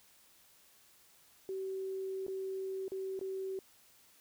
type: tone with dropouts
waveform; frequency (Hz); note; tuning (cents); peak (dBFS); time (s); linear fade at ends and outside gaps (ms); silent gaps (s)
sine; 382.4; G4; -43; -36; 1.49-3.59; 1; 2.266-2.281 / 2.881-2.919 / 3.192-3.212
effects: white hiss -64 dBFS RMS until 4.2 s